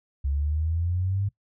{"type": "exponential sweep", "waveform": "sine", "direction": "up", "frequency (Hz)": [68, 101.7], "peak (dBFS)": -23, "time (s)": [0.24, 1.29], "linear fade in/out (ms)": 10, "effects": ["noise-tail reverb RT60 0.1 s tail -20 dB re dry"]}